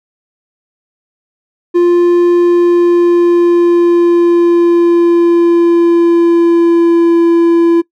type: tone with pitch glide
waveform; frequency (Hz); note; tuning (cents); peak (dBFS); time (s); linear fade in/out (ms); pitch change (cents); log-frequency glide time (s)
triangle; 349.2 to 337.7; F4 to E4; 0 to +42; -3; 1.74-7.82; 20; -58; 2.34-7.19
effects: noise-tail reverb RT60 0.1 s tail -21 dB re dry